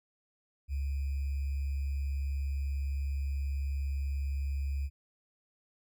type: tone with sample-and-hold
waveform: sine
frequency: 69.3 Hz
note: C#2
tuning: in tune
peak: -30 dBFS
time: 0.68-4.9 s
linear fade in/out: 50 ms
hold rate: 2450 Hz
effects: none

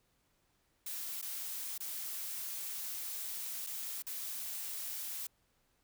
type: noise with dropouts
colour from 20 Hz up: blue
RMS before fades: -41 dBFS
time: 0.86-5.27 s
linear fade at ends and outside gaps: 5 ms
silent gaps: 1.216-1.224 / 1.78-1.803 / 3.666-3.669 / 4.023-4.066 s
effects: pink hiss -75 dBFS RMS until 5.83 s

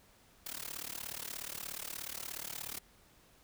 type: noise with amplitude modulation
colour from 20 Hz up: white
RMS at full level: -39 dBFS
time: 0.46-2.79 s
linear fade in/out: 5 ms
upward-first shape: sine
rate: 36.8 Hz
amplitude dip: 95%
effects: pink hiss -64 dBFS RMS until 3.43 s

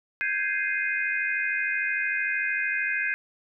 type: chord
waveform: sine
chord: Ab major seventh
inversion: third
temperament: equal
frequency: 1568 / 1661.2 / 2093 / 2489 Hz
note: G6 / Ab6 / C7 / Eb7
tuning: 0 / 0 / 0 / 0 cents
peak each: -30 dBFS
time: 0.21-3.14 s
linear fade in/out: 0 ms
effects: none

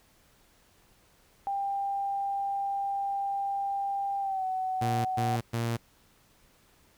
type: tone with pitch glide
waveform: sine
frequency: 794 to 749.9 Hz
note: G5 to F#5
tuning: +22 to +23 cents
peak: -28 dBFS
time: 1.47-5.36 s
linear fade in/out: 0 ms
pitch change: -99 cents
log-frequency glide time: 4.2-4.45 s
type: tone bursts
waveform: sawtooth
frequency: 116.54 Hz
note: A#2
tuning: in tune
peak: -24 dBFS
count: 3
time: 4.81-5.77 s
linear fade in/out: 10 ms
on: 240 ms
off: 120 ms
effects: pink hiss -63 dBFS RMS until 6.97 s

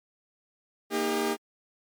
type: chord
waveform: sawtooth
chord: Eb major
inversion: second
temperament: equal with one note detuned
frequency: 233.1 / 311.1 / 401.9 Hz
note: Bb3 / Eb4 / G4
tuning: 0 / 0 / +43 cents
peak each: -28 / -28 / -24 dBFS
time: 0.9-1.37 s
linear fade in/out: 50 ms
effects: MP3 96 kbps

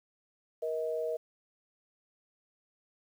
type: tone pair together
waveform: sine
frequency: 473.4 / 634 Hz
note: A#4 / D#5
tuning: +27 / +32 cents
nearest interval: perfect fourth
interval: 505 cents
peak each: -33 / -34 dBFS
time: 0.62-1.17 s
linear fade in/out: 10 ms
effects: 10-bit

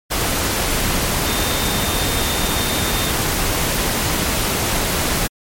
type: tone in noise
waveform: sine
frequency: 3638 Hz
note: A#7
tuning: 43 cents flat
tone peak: -28 dBFS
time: 1.24-3.12 s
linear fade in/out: 20 ms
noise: pink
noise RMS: -19 dBFS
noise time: 0.1-5.28 s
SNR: -12 dB
effects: MP3 64 kbps

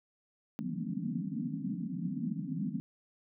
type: band-pass noise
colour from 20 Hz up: pink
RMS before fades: -36 dBFS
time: 0.59-2.8 s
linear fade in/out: 0 ms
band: 150 to 280 Hz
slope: 96 dB/octave
effects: none

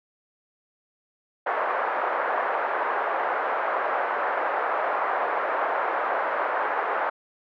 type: band-pass noise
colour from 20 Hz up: pink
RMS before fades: -26 dBFS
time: 1.46-7.1 s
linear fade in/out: 10 ms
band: 540 to 1600 Hz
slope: 24 dB/octave
effects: none

